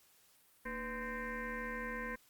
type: tone with frequency modulation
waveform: sine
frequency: 1031 Hz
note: C6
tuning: 26 cents flat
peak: -38 dBFS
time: 0.65-2.16 s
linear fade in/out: 10 ms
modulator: 267 Hz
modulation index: 3.8
effects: white hiss -67 dBFS RMS until 2.29 s + Opus 48 kbps